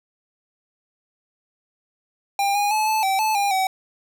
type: tone with pitch steps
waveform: square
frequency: 799 / 819 / 861 / 871 / 772 / 869 / 805 / 760 Hz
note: G5 / G#5 / A5 / A5 / G5 / A5 / G5 / F#5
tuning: +33 / -24 / -38 / -18 / -27 / -22 / +46 / +46 cents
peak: -19 dBFS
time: 2.39-3.67 s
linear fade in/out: 2 ms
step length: 160 ms
effects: none